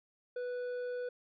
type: tone with hard clipping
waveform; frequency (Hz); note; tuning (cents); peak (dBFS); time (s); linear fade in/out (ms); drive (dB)
triangle; 493.5; B4; -1; -37; 0.36-1.09; 5; 9
effects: resampled to 11025 Hz